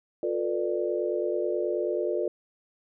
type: chord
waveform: sine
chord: B half-diminished seventh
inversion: second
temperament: just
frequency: 355.6 / 444.5 / 493.9 / 592.7 Hz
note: F4 / A4 / B4 / D5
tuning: +31 / +18 / 0 / +16 cents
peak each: -29 / -31 / -33 / -31 dBFS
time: 0.23-2.28 s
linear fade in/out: 2 ms
effects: none